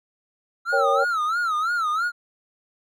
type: tone with vibrato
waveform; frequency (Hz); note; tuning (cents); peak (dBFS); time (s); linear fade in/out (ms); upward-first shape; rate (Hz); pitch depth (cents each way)
triangle; 1322; E6; +5; -19; 0.65-2.12; 50; sine; 3; 150
type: chord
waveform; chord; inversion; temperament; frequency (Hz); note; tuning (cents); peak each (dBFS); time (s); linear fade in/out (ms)
sine; G diminished; first; equal; 466.2 / 554.4 / 784; Bb4 / Db5 / G5; 0 / 0 / 0; -25 / -21 / -24; 0.72-1.05; 20
effects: none